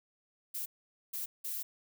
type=noise bursts at uneven times; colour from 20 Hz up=violet; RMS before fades=-38 dBFS; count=3; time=0.54-0.66 / 1.13-1.26 / 1.44-1.63 s; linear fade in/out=10 ms; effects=none